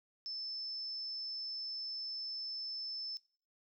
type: tone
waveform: sine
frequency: 5270 Hz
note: E8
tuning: 1 cent flat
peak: -39 dBFS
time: 0.26-3.17 s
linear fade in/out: 0 ms
effects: noise-tail reverb RT60 0.4 s tail -19 dB re dry